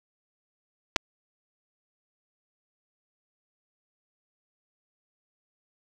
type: clicks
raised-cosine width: 0.2 ms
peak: -5 dBFS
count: 2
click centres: 0.961 / 0.964 s
effects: none